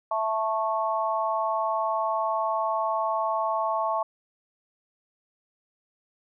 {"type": "chord", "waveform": "sine", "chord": "A major", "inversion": "second", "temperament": "just", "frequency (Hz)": [660, 880, 1100], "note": ["E5", "A5", "C#6"], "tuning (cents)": [2, 0, -14], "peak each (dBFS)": -28, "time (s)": [0.11, 4.03], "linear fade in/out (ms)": 5, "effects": []}